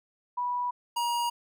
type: tone pair in turn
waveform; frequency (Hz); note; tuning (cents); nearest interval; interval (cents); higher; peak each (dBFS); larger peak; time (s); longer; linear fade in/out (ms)
sine / square; 980 / 950.5; B5 / A#5; -14 / +33; minor second; 53; first; -27; neither; 0.37-0.71 / 0.96-1.3; neither; 10
effects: none